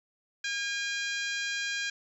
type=harmonic tone; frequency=810 Hz; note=G#5; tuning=43 cents flat; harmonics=2 / 3 / 4 / 5 / 6 / 7 / 8 / 9; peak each=-33 / -37 / -39 / -41 / -43 / -44 / -45 / -46 dBFS; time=0.44-1.9 s; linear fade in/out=5 ms; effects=11-bit